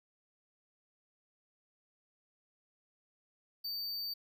square tone, 4600 Hz, D8, 37 cents flat, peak -37 dBFS, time 3.64-4.14 s, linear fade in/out 10 ms, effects none

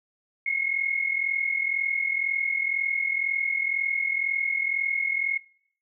sine tone pair together, 2159 / 2201 Hz, C#7 / C#7, -46 / -13 cents, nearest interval unison, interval 33 cents, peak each -25 / -28 dBFS, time 0.46-5.38 s, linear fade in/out 5 ms, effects noise-tail reverb RT60 0.6 s tail -23 dB re dry

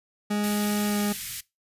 40% pulse tone with pitch glide, 207.7 to 206.1 Hz, G#3 to G#3, 0 to -13 cents, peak -23 dBFS, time 0.3-1.13 s, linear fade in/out 10 ms, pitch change -13 cents, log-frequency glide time 0.87-0.98 s
white band-stop noise, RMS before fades -34 dBFS, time 0.43-1.41 s, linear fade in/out 10 ms, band 190 to 1700 Hz, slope 24 dB/octave
effects noise-tail reverb RT60 0.2 s tail -20 dB re dry + resampled to 32000 Hz

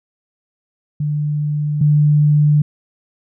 sine tone pair in turn, 148.7 / 148.7 Hz, D3 / D3, +22 / +22 cents, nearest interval unison, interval 0 cents, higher neither, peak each -16 / -9 dBFS, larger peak second, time 1-1.81 / 1.81-2.62 s, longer neither, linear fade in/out 5 ms, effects none

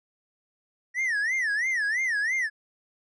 triangle tone with vibrato, 1867 Hz, A#6, 2 cents sharp, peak -22 dBFS, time 0.94-2.5 s, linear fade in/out 50 ms, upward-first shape sine, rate 3 Hz, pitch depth 220 cents each way, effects resampled to 22050 Hz

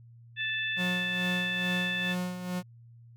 harmonic tone, 878 Hz, A5, 4 cents flat, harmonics 2 / 3 / 4, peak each -32 / -34 / -35 dBFS, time 0.36-2.16 s, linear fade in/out 50 ms
45% pulse tone with tremolo, 180.5 Hz, F#3, 43 cents flat, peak -29 dBFS, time 0.76-2.63 s, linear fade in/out 50 ms, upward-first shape sine, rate 2.3 Hz, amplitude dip 60%
effects added 117 Hz sine -50 dBFS peak until 3.16 s

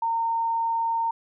sine tone, 916 Hz, A#5, 31 cents flat, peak -22 dBFS, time 0.02-1.11 s, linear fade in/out 5 ms, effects none

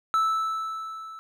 triangle tone with level ramp, 1314 Hz, E6, 6 cents flat, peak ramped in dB -17 to -37 dBFS, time 0.14-1.19 s, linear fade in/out 0 ms, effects none

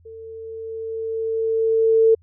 sine tone with level ramp, 447.8 Hz, A4, 30 cents sharp, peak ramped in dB -36 to -10 dBFS, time 0.05-2.15 s, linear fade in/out 10 ms, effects added 85 Hz sine -51 dBFS peak until 2.22 s

